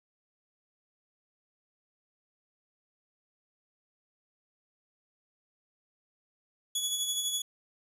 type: tone with tremolo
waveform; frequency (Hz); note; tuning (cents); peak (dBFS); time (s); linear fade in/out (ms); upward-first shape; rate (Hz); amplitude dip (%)
20% pulse; 3387; G#7; +33; -22; 6.75-7.42; 5; sine; 12; 45
effects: 10-bit